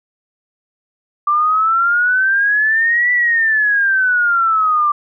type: exponential two-way sweep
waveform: sine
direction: up then down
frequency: 1174.7 to 1975.5 to 1174.7 Hz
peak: -11 dBFS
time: 1.27-4.92 s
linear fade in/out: 5 ms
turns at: 3.12 s
effects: none